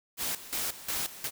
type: noise with tremolo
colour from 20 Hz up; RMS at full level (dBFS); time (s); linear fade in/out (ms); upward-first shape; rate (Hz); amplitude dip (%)
white; -32; 0.17-1.31; 50; square; 2.8; 80
effects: none